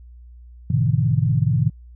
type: chord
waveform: sine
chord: E dominant seventh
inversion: first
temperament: just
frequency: 103.01 / 123.61 / 148.33 / 164.81 Hz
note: G#2 / B2 / D3 / E3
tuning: -14 / +2 / +18 / 0 cents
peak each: -22 / -19 / -21 / -24 dBFS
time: 0.7-1.7 s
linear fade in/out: 5 ms
effects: added 60 Hz sine -40 dBFS peak until 1.95 s